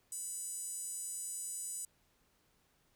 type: tone with high-pass filter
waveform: 5% pulse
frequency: 990 Hz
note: B5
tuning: 4 cents sharp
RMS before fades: -42 dBFS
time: 0.12-1.85 s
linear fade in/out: 2 ms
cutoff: 8200 Hz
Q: 4.9
effects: pink hiss -73 dBFS RMS until 2.95 s